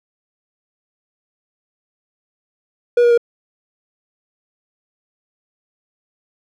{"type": "tone with pitch steps", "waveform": "triangle", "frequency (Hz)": [482, 476.7, 471.5], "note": ["B4", "A#4", "A#4"], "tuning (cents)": [-42, 39, 20], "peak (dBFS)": -7, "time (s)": [2.97, 3.177], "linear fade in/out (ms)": 5, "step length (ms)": 69, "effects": []}